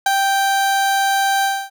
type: tone with ADSR envelope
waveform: 30% pulse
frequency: 784 Hz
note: G5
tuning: in tune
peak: -9 dBFS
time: 0.06-1.7 s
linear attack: 4 ms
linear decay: 23 ms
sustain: -3 dB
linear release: 260 ms
effects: none